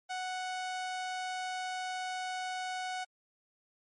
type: tone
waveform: sawtooth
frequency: 740 Hz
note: F#5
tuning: in tune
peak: -31 dBFS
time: 0.09-3.05 s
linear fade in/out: 20 ms
effects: low-pass 8000 Hz 12 dB/octave + MP3 48 kbps